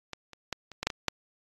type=clicks; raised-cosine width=0.2 ms; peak=-19 / -28 / -14 / -27 / -14 / -7 / -17 / -8 dBFS; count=8; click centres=0.133 / 0.333 / 0.527 / 0.717 / 0.83 / 0.87 / 0.902 / 1.083 s; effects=AAC 32 kbps